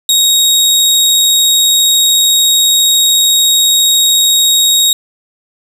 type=tone; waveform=25% pulse; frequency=3767 Hz; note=A#7; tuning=17 cents sharp; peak=-3 dBFS; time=0.09-4.93 s; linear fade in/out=2 ms; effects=none